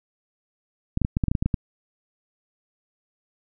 clicks, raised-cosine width 5 ms, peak -9 dBFS, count 11, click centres 0.974 / 1.017 / 1.049 / 1.169 / 1.238 / 1.283 / 1.315 / 1.352 / 1.425 / 1.46 / 1.542 s, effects none

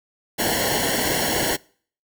pink noise with comb filter, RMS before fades -22 dBFS, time 0.38-1.57 s, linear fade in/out 20 ms, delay 0.81 ms, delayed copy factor -0.9, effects noise-tail reverb RT60 0.5 s tail -25 dB re dry

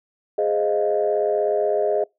sine chord, F minor seventh, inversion first, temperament equal, 415.3 / 523.3 / 622.3 / 698.5 Hz, Ab4 / C5 / Eb5 / F5, 0 / 0 / 0 / 0 cents, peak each -21 / -27 / -21 / -27 dBFS, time 0.38-2.04 s, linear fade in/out 5 ms, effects noise-tail reverb RT60 0.2 s tail -25 dB re dry + tanh soft clip ceiling -9 dBFS

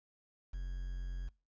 triangle tone with quantisation, 44.68 Hz, F1, 40 cents sharp, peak -35 dBFS, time 0.53-1.29 s, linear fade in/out 10 ms, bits 10, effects noise-tail reverb RT60 0.3 s tail -23 dB re dry + resampled to 16000 Hz

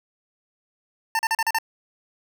25% pulse tone bursts, 898 Hz, A5, 35 cents sharp, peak -16 dBFS, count 6, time 1.15-1.586 s, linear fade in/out 2 ms, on 41 ms, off 38 ms, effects none

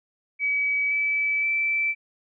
sine tone with pitch steps, 2278 / 2302 / 2326 Hz, C#7 / D7 / D7, +47 / -35 / -17 cents, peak -21 dBFS, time 0.39-1.95 s, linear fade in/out 50 ms, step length 520 ms, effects none

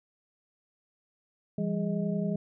sine tone cluster, 169.4 / 200.4 / 413.3 / 629 Hz, E3 / G3 / G#4 / D#5, +48 / +38 / -8 / +19 cents, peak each -31 / -30 / -37 / -38 dBFS, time 1.58-2.36 s, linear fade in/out 5 ms, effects none

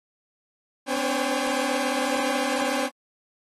sawtooth tone cluster, 254.8 / 288.7 / 517 / 559 / 804 Hz, C4 / D4 / C5 / C#5 / G5, -46 / -30 / -21 / +14 / +44 cents, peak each -27 dBFS, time 0.86-2.9 s, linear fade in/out 50 ms, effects AAC 32 kbps

